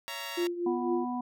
10% pulse chord, A# diminished, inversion first, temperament just, 559.4 / 671.3 / 932.3 Hz, C#5 / E5 / A#5, +16 / +31 / 0 cents, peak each -35 / -35 / -30 dBFS, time 0.08-0.47 s, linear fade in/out 0 ms
sine tone with tremolo, 348.2 Hz, F4, 5 cents flat, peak -25 dBFS, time 0.37-1.05 s, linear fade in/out 10 ms, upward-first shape triangle, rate 4 Hz, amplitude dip 75%
harmonic tone, 246.9 Hz, B3, in tune, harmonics 1 / 3 / 4, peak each -32 / -37 / -38 dBFS, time 0.66-1.21 s, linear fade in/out 5 ms
effects none

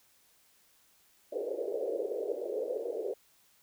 pink band-pass noise, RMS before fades -35 dBFS, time 1.32-3.14 s, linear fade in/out 5 ms, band 400 to 540 Hz, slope 48 dB/octave, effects white hiss -66 dBFS RMS until 3.62 s

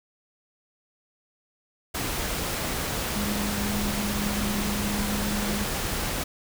sine tone in noise, 205.7 Hz, G#3, 16 cents flat, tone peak -28 dBFS, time 3.15-5.65 s, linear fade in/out 10 ms, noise pink, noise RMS -29 dBFS, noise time 1.94-6.24 s, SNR -2 dB, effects none

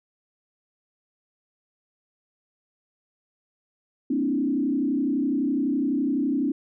sine tone with frequency modulation, 277.2 Hz, C#4, in tune, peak -21 dBFS, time 4.1-6.52 s, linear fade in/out 5 ms, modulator 31.9 Hz, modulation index 1.3, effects none

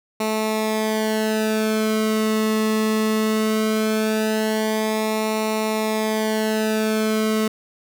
sawtooth tone with flanger, 217.5 Hz, A3, 20 cents flat, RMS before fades -21 dBFS, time 0.2-7.48 s, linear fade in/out 5 ms, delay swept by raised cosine 0.62 to 1.3 ms, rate 0.19 Hz, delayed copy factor -0.85, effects none

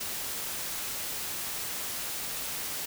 white noise, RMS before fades -35 dBFS, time 0-2.86 s, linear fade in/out 10 ms, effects none

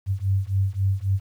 sine beating tone pair, 95.3 / 99 Hz, G2 / G2, -48 / +18 cents, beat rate 3.7 Hz, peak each -23 dBFS, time 0.06-1.2 s, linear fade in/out 50 ms, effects 9-bit

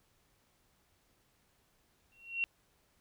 sine tone with exponential growth, 2736 Hz, F7, 36 cents flat, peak -27 dBFS, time 2.12-2.44 s, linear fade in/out 0 ms, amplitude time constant 68 ms, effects pink hiss -72 dBFS RMS until 3 s

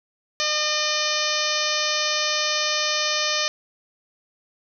harmonic tone, 606 Hz, D#5, 46 cents flat, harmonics 1 / 2 / 3 / 4 / 5 / 6 / 7 / 8 / 9 / 10, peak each -30 / -30 / -30 / -30 / -30 / -30 / -30 / -30 / -30 / -30 dBFS, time 0.4-3.48 s, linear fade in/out 0 ms, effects none

